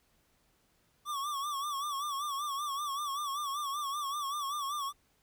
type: tone with vibrato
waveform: square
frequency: 1143 Hz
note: D6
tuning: 47 cents flat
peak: -34 dBFS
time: 1.05-4.93 s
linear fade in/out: 50 ms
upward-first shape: sine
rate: 5.2 Hz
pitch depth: 91 cents each way
effects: pink hiss -71 dBFS RMS until 5.22 s